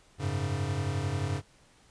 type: chord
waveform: square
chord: F# suspended second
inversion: none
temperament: equal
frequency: 92.5 / 103.83 / 138.59 Hz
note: F#2 / G#2 / C#3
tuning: 0 / 0 / 0 cents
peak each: -34 dBFS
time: 0.18-1.42 s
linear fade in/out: 50 ms
effects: pink hiss -61 dBFS RMS until 1.9 s + resampled to 22050 Hz